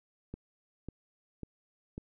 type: click train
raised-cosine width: 3 ms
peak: -27 dBFS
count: 4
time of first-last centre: 0.34-1.979 s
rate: 1.83 Hz
effects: none